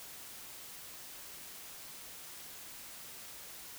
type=silence; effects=white hiss -49 dBFS RMS until 3.78 s